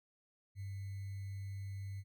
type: tone with sample-and-hold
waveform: sine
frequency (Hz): 98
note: G2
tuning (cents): 0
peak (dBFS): -40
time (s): 0.55-2.04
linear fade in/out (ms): 50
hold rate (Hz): 2100
effects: MP3 96 kbps